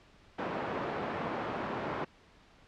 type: band-pass noise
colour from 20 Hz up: white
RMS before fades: -36 dBFS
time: 0.38-2.05 s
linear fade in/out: 10 ms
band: 130 to 970 Hz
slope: 12 dB/octave
effects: pink hiss -60 dBFS RMS until 2.67 s + low-pass 4000 Hz 12 dB/octave